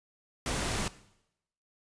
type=noise; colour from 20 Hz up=pink; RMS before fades=-32 dBFS; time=0.46-0.88 s; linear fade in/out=2 ms; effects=noise-tail reverb RT60 0.8 s tail -17 dB re dry + resampled to 22050 Hz